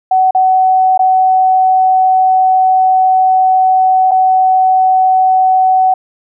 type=tone with dropouts; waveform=sine; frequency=751 Hz; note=F#5; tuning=26 cents sharp; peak=-6 dBFS; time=0.11-5.94 s; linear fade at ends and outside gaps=5 ms; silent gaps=0.309-0.348 / 0.977-0.992 / 4.111-4.115 s; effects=none